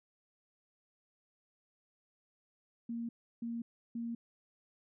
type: tone bursts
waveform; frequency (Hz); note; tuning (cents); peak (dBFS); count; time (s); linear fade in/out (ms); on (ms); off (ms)
sine; 233.1; A#3; 0; -36; 3; 2.89-4.15; 5; 200; 330
effects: none